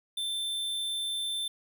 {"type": "tone", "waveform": "square", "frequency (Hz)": 3551, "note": "A7", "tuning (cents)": 15, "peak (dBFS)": -31, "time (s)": [0.17, 1.48], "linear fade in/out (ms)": 5, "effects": []}